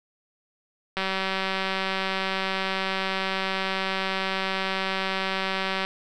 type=click train; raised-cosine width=0.3 ms; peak=-11 dBFS; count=933; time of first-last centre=0.97-5.85 s; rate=191 Hz; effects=none